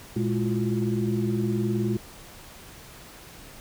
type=tone cluster; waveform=sine; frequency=118.1 / 208.3 / 338.8 / 358.2 Hz; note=A#2 / G#3 / E4 / F4; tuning=+23 / +5 / +48 / +44 cents; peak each=-27 / -26 / -31 / -30 dBFS; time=0.16-1.97 s; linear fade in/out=5 ms; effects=tanh soft clip ceiling -12 dBFS + pink hiss -46 dBFS RMS until 3.6 s